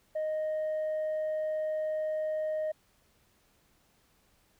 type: tone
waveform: sine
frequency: 621 Hz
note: D#5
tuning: 3 cents flat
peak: -27 dBFS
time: 0.15-2.72 s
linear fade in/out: 10 ms
effects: tanh soft clip ceiling -28 dBFS + pink hiss -68 dBFS RMS until 4.59 s